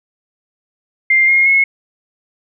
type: tone with pitch steps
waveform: sine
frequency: 2103 / 2140 / 2177 Hz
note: C7 / C7 / C#7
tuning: +8 / +38 / -32 cents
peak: -8 dBFS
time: 1.1-1.64 s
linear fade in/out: 5 ms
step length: 180 ms
effects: none